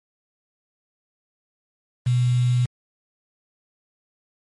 sine tone with quantisation, 123.47 Hz, B2, in tune, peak -16 dBFS, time 2.06-2.66 s, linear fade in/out 10 ms, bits 6, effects MP3 48 kbps

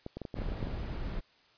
clicks, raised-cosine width 2 ms, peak -25 dBFS, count 11, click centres 0.064 / 0.17 / 0.217 / 0.252 / 0.342 / 0.388 / 0.419 / 0.488 / 0.52 / 0.628 / 0.671 s
brown noise, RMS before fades -36 dBFS, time 0.35-1.21 s, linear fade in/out 20 ms
effects white hiss -64 dBFS RMS until 1.57 s + resampled to 11025 Hz

